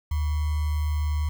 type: tone with sample-and-hold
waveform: sine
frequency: 75.6 Hz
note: D#2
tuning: 49 cents flat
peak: -22 dBFS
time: 0.11-1.29 s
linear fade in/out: 5 ms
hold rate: 1050 Hz
effects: none